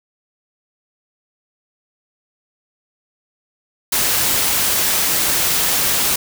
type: noise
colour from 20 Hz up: white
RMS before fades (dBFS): -17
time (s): 3.92-6.16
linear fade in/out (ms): 5
effects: none